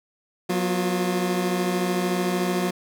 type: tone cluster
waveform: 25% pulse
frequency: 182.7 / 242.4 / 351.9 Hz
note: F#3 / B3 / F4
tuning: -22 / -32 / +13 cents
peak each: -20 / -28 / -24 dBFS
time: 0.49-2.71 s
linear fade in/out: 10 ms
effects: none